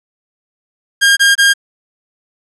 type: tone bursts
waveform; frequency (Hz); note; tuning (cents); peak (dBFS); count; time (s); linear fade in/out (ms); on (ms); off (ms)
sawtooth; 1614; G#6; -50; -3; 3; 1.01-1.538; 20; 160; 24
effects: resampled to 24000 Hz + 7-bit